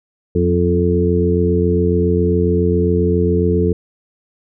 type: harmonic tone with a mistuned harmonic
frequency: 87.31 Hz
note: F2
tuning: in tune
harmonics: 1 / 2 / 3 / 4 / 5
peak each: -17 / -18 / -23 / -20 / -17 dBFS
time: 0.35-3.73 s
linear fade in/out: 5 ms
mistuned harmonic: 2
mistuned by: +38 cents
effects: none